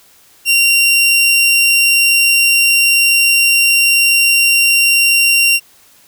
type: tone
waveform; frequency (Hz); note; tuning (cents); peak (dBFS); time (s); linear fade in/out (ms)
sawtooth; 2761; F7; -20; -5; 0.45-5.6; 50
effects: white hiss -47 dBFS RMS until 6.07 s